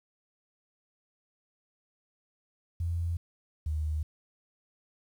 sine tone pair in turn, 85 / 76.97 Hz, F2 / D#2, -46 / -18 cents, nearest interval major second, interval 172 cents, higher first, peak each -28 / -28 dBFS, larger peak neither, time 2.8-3.17 / 3.66-4.03 s, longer neither, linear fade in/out 5 ms, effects 10-bit

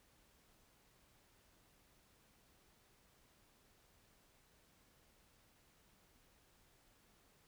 silence, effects pink hiss -71 dBFS RMS until 7.47 s

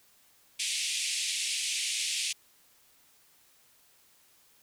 pink band-pass noise, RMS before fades -32 dBFS, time 0.59-2.33 s, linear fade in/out 10 ms, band 2300 to 9900 Hz, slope 48 dB/octave, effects white hiss -63 dBFS RMS until 4.62 s

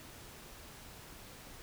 silence, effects pink hiss -52 dBFS RMS until 1.62 s

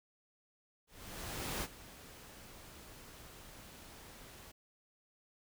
pink noise with ADSR envelope, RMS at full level -38 dBFS, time 0.87-4.52 s, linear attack 760 ms, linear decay 42 ms, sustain -16 dB, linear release 12 ms, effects none

